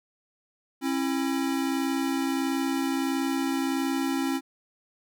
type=tone pair together; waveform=square; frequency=270.4 / 331.9 Hz; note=C#4 / E4; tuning=-43 / +12 cents; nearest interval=major third; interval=355 cents; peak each=-27 / -31 dBFS; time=0.81-4.41 s; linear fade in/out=50 ms; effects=none